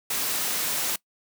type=noise; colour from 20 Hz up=white; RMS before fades=-27 dBFS; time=0.1-0.96 s; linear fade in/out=5 ms; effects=noise-tail reverb RT60 0.1 s tail -22 dB re dry + high-pass 150 Hz 12 dB/octave